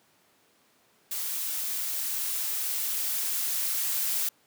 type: noise with level ramp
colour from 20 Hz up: blue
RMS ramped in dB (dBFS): -32 to -28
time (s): 1.11-4.29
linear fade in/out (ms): 5
effects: pink hiss -64 dBFS RMS until 4.46 s + high-pass 200 Hz 12 dB/octave